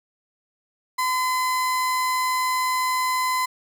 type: tone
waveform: 35% pulse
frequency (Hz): 1019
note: C6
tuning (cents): -46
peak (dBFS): -19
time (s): 0.98-3.46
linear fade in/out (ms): 10
effects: none